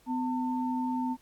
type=tone pair together; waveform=sine; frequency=252.7 / 898.5 Hz; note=B3 / A5; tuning=+40 / +36 cents; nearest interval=octave + minor seventh; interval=2196 cents; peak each=-29 / -33 dBFS; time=0.06-1.17 s; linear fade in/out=50 ms; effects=pink hiss -63 dBFS RMS until 1.21 s + AAC 64 kbps